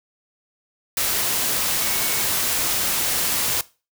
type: tone in noise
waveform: sine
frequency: 2217 Hz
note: C#7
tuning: in tune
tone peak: -33 dBFS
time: 1.81-2.22 s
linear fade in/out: 2 ms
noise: white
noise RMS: -22 dBFS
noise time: 0.97-3.61 s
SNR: -14 dB
effects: noise-tail reverb RT60 0.3 s tail -19 dB re dry